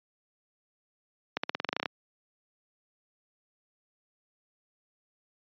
accelerating click train, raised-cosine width 0.3 ms, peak -12 dBFS, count 12, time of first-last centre 1.37-1.858 s, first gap 65 ms, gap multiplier 0.92, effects high-pass 200 Hz 12 dB/octave + resampled to 11025 Hz

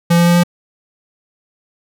square tone with pitch steps, 170.8 / 171.99 / 173.18 / 174.39 Hz, F3 / F3 / F3 / F3, -38 / -26 / -14 / -2 cents, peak -9 dBFS, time 0.1-0.436 s, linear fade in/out 10 ms, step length 84 ms, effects none

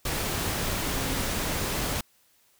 sine tone in noise, 267.7 Hz, C4, 40 cents sharp, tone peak -38 dBFS, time 0.86-1.22 s, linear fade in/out 5 ms, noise pink, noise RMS -29 dBFS, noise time 0.05-2.01 s, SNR -12 dB, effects white hiss -64 dBFS RMS until 2.59 s

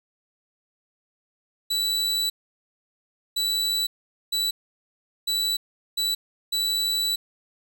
40% pulse tone bursts at uneven times, 3951 Hz, B7, in tune, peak -21 dBFS, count 6, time 1.7-2.3 / 3.36-3.87 / 4.32-4.51 / 5.27-5.57 / 5.97-6.15 / 6.52-7.16 s, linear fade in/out 10 ms, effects none

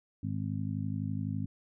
harmonic tone, 51.91 Hz, G#1, in tune, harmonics 2 / 3 / 4 / 5, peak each -35 / -37 / -38 / -39 dBFS, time 0.23-1.46 s, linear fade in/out 5 ms, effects none

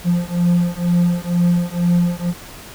triangle beating tone pair, 173.6 / 175.7 Hz, F3 / F3, -10 / +11 cents, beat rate 2.1 Hz, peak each -15 dBFS, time 0.04-2.34 s, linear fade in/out 50 ms, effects pink hiss -37 dBFS RMS until 2.74 s

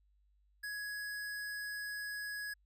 square tone, 1672 Hz, G#6, 11 cents sharp, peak -40 dBFS, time 0.63-2.54 s, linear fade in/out 10 ms, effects added 50 Hz sine -68 dBFS peak until 2.65 s

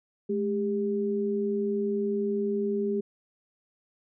sine tone pair together, 212.1 / 400.4 Hz, G#3 / G4, +37 / +37 cents, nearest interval major seventh, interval 1100 cents, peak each -29 / -27 dBFS, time 0.29-3.01 s, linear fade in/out 10 ms, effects none

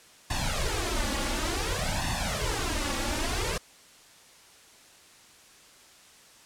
pink noise with flanger, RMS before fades -29 dBFS, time 0.3-3.58 s, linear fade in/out 5 ms, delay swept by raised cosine 1.1 to 3.6 ms, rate 0.56 Hz, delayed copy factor +1, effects white hiss -54 dBFS RMS until 6.45 s + low-pass 9000 Hz 12 dB/octave

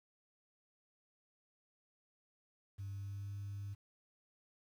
sine tone with pitch glide, 98.7 to 100.43 Hz, G2 to G2, +12 to +42 cents, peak -40 dBFS, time 2.78-3.75 s, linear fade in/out 20 ms, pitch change +30 cents, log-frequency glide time 2.89-3.35 s, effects tanh soft clip ceiling -38 dBFS + 11-bit

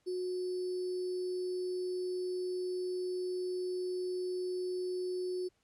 sine tone with sample-and-hold, 364.9 Hz, F#4, 24 cents flat, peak -33 dBFS, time 0.06-5.49 s, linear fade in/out 20 ms, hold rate 4900 Hz, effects pink hiss -75 dBFS RMS until 5.63 s + low-pass 9000 Hz 12 dB/octave

